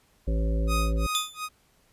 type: harmonic tone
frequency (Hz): 55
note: A1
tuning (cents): 0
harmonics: 1 / 3 / 5 / 7 / 9 / 10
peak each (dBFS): -23 / -33 / -37 / -40 / -41 / -38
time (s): 0.27-1.07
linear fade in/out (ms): 10
type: tone with tremolo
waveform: sawtooth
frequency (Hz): 1247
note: D#6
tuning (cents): +3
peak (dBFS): -23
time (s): 0.67-1.49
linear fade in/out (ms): 50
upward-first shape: sine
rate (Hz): 2.7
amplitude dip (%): 100
type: tone with exponential decay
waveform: sawtooth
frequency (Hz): 3520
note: A7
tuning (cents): 0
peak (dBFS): -19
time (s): 1.15-1.44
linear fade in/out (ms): 0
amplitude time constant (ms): 62
effects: pink hiss -64 dBFS RMS until 1.92 s + resampled to 32000 Hz